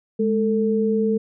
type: tone pair together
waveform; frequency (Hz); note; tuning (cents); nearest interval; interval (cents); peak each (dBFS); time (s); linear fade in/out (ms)
sine; 210.3 / 445.2; G#3 / A4; +22 / +20; octave + minor second; 1298; -20 / -20; 0.19-1.18; 10
effects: none